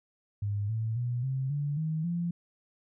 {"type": "tone with pitch steps", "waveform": "sine", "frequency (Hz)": [102.3, 111.56, 121.66, 132.67, 144.67, 157.77, 172.05], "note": ["G#2", "A2", "B2", "C3", "D3", "D#3", "F3"], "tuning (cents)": [-26, 24, -26, 24, -26, 24, -26], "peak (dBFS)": -28, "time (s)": [0.42, 2.31], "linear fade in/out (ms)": 5, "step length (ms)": 270, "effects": []}